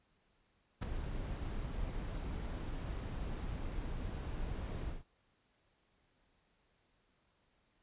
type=noise with ADSR envelope; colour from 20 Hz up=brown; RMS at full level=-31 dBFS; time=0.81-5.04 s; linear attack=21 ms; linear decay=4 ms; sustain=-9 dB; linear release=160 ms; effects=pink hiss -75 dBFS RMS until 7.82 s + resampled to 8000 Hz